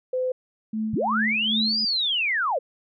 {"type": "tone", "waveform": "sine", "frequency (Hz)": 510, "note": "C5", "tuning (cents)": -44, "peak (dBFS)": -22, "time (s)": [0.13, 0.32], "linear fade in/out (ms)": 5}
{"type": "tone with tremolo", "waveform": "sine", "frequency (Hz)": 218.2, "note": "A3", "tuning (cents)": -14, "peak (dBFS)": -23, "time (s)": [0.73, 1.85], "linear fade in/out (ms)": 5, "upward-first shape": "sine", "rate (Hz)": 2.6, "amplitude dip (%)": 70}
{"type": "linear two-way sweep", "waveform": "sine", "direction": "up then down", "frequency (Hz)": [75.7, 5000, 455.8], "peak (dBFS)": -21, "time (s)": [0.93, 2.59], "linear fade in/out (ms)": 10, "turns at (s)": 1.81}
{"effects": []}